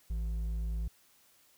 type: tone with hard clipping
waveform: sine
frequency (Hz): 55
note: A1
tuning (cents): 0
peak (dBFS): -33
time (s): 0.1-0.88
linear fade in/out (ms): 5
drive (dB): 5
effects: white hiss -65 dBFS RMS until 1.57 s